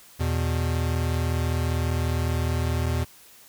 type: tone pair together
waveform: square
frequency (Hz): 82.34 / 122.2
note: E2 / B2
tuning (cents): -1 / -18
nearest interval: perfect fifth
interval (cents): 683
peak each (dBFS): -25 / -28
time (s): 0.19-3.05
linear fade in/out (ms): 20
effects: white hiss -51 dBFS RMS until 3.48 s